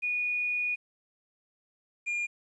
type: tone pair in turn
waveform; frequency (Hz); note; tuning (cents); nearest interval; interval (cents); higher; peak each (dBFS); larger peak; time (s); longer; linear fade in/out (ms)
sine / triangle; 2458 / 2414; D#7 / D7; -22 / +47; unison; 31; first; -27; neither; 0.02-0.76 / 2.06-2.27; first; 20
effects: resampled to 22050 Hz + 11-bit